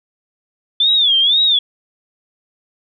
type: tone with vibrato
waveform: sine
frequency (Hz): 3469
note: A7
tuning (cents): -25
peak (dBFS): -10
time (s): 0.8-1.59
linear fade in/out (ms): 5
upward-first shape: sine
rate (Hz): 2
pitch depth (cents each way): 170
effects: none